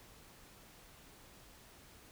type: silence
effects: pink hiss -59 dBFS RMS until 2.11 s